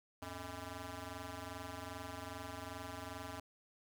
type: ring-modulated tone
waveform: 10% pulse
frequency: 179.5 Hz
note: F3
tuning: 48 cents sharp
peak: -33 dBFS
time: 0.22-3.4 s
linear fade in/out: 5 ms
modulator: 460 Hz
effects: none